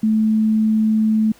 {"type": "tone", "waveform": "sine", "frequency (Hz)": 217.9, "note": "A3", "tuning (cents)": -17, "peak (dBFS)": -13, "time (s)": [0.03, 1.32], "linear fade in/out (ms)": 5, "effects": ["pink hiss -50 dBFS RMS until 1.39 s"]}